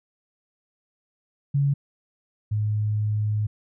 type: tone pair in turn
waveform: sine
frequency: 140.7 / 106 Hz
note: C#3 / G#2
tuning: +26 / +36 cents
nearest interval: perfect fourth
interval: 490 cents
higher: first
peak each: -18 / -21 dBFS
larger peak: first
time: 1.54-1.74 / 2.51-3.47 s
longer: second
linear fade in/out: 10 ms
effects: none